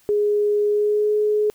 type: tone with pitch glide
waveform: sine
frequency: 415.3 to 422.1 Hz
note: G#4 to G#4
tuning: 0 to +28 cents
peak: -16 dBFS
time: 0.09-1.5 s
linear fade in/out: 0 ms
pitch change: +28 cents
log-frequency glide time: 0.68-1.12 s
effects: white hiss -57 dBFS RMS until 1.54 s